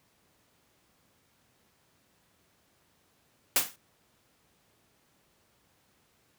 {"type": "noise with exponential decay", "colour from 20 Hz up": "white", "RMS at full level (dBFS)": -20, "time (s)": [3.56, 3.76], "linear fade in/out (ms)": 2, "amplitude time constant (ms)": 42, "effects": ["pink hiss -68 dBFS RMS until 6.38 s", "high-pass 80 Hz 12 dB/octave"]}